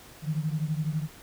sine beating tone pair, 151.4 / 163.4 Hz, D#3 / E3, -47 / -15 cents, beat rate 12 Hz, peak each -28 / -31 dBFS, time 0.22-1.08 s, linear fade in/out 50 ms, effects pink hiss -50 dBFS RMS until 1.22 s

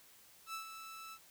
sawtooth tone with ADSR envelope, 1316 Hz, E6, 3 cents flat, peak -36 dBFS, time 0.46-1.19 s, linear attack 77 ms, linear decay 110 ms, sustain -8 dB, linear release 61 ms, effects white hiss -62 dBFS RMS until 1.3 s

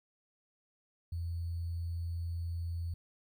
sine tone with sample-and-hold, 84.7 Hz, E2, 48 cents sharp, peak -34 dBFS, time 1.12-2.94 s, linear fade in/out 5 ms, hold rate 4410 Hz, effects none

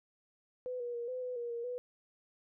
sine tone with pitch steps, 502 / 481.9 / 473.3 / 507 / 500 / 475.5 / 469.3 / 493.7 Hz, B4 / B4 / A#4 / B4 / B4 / A#4 / A#4 / B4, +28 / -43 / +26 / +45 / +21 / +34 / +12 / -1 cents, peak -36 dBFS, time 0.66-1.78 s, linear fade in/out 0 ms, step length 140 ms, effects none

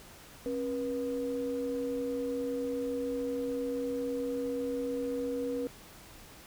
sine tone pair together, 270 / 483.5 Hz, C#4 / B4, -45 / -37 cents, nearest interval minor seventh, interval 1008 cents, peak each -34 / -32 dBFS, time 0.46-5.67 s, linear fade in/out 0 ms, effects tanh soft clip ceiling -24 dBFS + pink hiss -52 dBFS RMS until 6.46 s

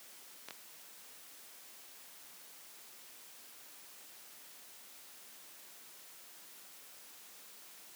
clicks, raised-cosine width 0.2 ms, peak -26 dBFS, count 2, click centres 0.486 / 0.508 s, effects white hiss -55 dBFS RMS until 7.95 s + high-pass 200 Hz 12 dB/octave

